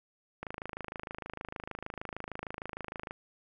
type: click train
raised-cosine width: 0.5 ms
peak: -23 dBFS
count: 72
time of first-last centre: 0.43-3.109 s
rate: 26.5 Hz
effects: none